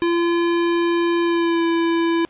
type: tone with pitch glide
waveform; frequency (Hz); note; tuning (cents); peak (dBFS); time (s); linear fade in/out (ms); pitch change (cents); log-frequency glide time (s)
square; 341.5 to 334.3; F4 to E4; -39 to +24; -17; 0.02-2.25; 0; -37; 1.23-1.64
effects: pink hiss -53 dBFS RMS until 2.29 s + resampled to 8000 Hz